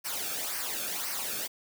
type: noise with flanger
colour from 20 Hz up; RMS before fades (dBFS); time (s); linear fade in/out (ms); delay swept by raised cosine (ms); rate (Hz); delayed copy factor
white; -34; 0.04-1.48; 20; 0.27 to 1.03; 1.9; -0.65
effects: none